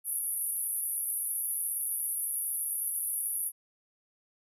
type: band-pass noise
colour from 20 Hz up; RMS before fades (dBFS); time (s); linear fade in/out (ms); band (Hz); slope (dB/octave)
white; -33; 0.04-3.52; 50; 10000 to 12000; 96
effects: none